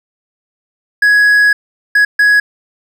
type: tone bursts at uneven times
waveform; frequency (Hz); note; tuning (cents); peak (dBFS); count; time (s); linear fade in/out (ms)
triangle; 1671; G#6; +10; -4; 3; 1.02-1.53 / 1.95-2.05 / 2.19-2.4; 5
effects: none